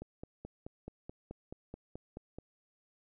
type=click train; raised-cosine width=2 ms; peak=-30 dBFS; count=12; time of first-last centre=0.02-2.386 s; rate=4.65 Hz; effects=none